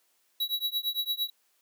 square tone with tremolo, 3900 Hz, B7, 23 cents flat, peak -25 dBFS, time 0.4-1.3 s, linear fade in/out 5 ms, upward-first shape triangle, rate 8.8 Hz, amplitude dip 100%, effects white hiss -70 dBFS RMS until 1.61 s + high-pass 300 Hz 12 dB/octave

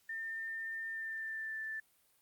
sine tone with pitch glide, 1804 to 1763.8 Hz, A6 to A6, +43 to +4 cents, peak -38 dBFS, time 0.09-1.8 s, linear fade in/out 5 ms, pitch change -39 cents, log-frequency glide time 0.83-1.6 s, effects white hiss -71 dBFS RMS until 2.21 s + Opus 48 kbps

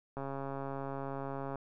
click train, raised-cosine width 1 ms, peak -26 dBFS, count 191, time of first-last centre 0.17-1.557 s, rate 137 Hz, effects none

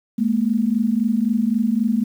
sine tone pair together, 212.7 / 236.5 Hz, G#3 / A#3, +42 / +25 cents, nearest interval major second, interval 183 cents, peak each -19 dBFS, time 0.18-2.04 s, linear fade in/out 10 ms, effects 8-bit

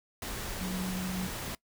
sine tone in noise, 185.1 Hz, F#3, 1 cent sharp, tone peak -32 dBFS, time 0.61-1.27 s, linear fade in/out 2 ms, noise pink, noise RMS -38 dBFS, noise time 0.22-1.55 s, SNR +3 dB, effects noise-tail reverb RT60 0.1 s tail -21 dB re dry

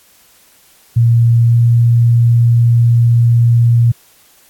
sine tone with pitch glide, 117.1 to 117.98 Hz, A#2 to A#2, +8 to +21 cents, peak -6 dBFS, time 0.96-3.92 s, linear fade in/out 10 ms, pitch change +13 cents, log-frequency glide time 1.45-1.55 s, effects white hiss -48 dBFS RMS until 4.49 s + AAC 64 kbps

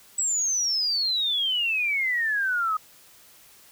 sine exponential sweep, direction down, 7902 to 1244.5 Hz, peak -22 dBFS, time 0.18-2.77 s, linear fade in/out 5 ms, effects white hiss -53 dBFS RMS until 3.71 s

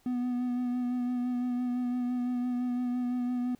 triangle tone with vibrato, 246.9 Hz, B3, in tune, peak -26 dBFS, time 0.06-3.55 s, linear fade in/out 2 ms, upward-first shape sine, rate 5.9 Hz, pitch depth 21 cents each way, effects pink hiss -66 dBFS RMS until 3.59 s

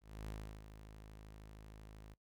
sawtooth tone with ADSR envelope, 52.9 Hz, G#1, 33 cents sharp, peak -39 dBFS, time 0.01-2.14 s, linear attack 270 ms, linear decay 340 ms, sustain -10 dB, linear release 7 ms, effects noise-tail reverb RT60 0.1 s tail -19 dB re dry

